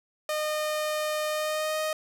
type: tone with pitch glide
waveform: sawtooth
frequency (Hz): 611 to 621.7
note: D#5 to D#5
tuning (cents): -32 to -2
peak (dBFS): -23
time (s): 0.29-1.93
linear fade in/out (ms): 2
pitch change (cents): +30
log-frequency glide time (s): 1.29-1.79
effects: none